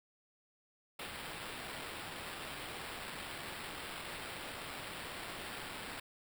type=noise with sample-and-hold; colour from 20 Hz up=blue; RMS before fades=-45 dBFS; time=0.99-6 s; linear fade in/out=5 ms; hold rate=6300 Hz; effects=none